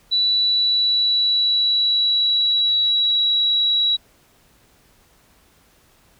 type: tone with pitch glide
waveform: sine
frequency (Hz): 3951 to 3890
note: B7 to B7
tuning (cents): 0 to -27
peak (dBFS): -15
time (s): 0.11-3.97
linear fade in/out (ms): 20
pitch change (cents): -27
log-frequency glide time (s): 0.3-3.27
effects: pink hiss -56 dBFS RMS until 6.19 s